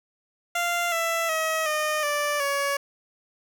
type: tone with pitch steps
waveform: 15% pulse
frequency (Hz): 694 / 665.3 / 637.9 / 611.5 / 586.3 / 562.1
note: F5 / E5 / D#5 / D#5 / D5 / C#5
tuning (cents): -11 / +16 / +43 / -30 / -3 / +24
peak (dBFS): -17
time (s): 0.55-2.77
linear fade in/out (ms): 5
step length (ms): 370
effects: none